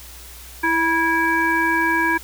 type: harmonic tone with a mistuned harmonic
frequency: 329.6 Hz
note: E4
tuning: in tune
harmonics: 1 / 3 / 5 / 7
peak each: -23 / -21 / -19 / -26 dBFS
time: 0.63-2.18 s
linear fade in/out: 10 ms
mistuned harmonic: 3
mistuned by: -33 cents
effects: added 60 Hz sine -41 dBFS peak until 2.23 s + white hiss -41 dBFS RMS until 2.23 s